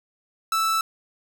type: tone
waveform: 45% pulse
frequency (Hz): 1318.5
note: E6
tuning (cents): 0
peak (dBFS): -20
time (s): 0.52-0.81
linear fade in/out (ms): 2
effects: none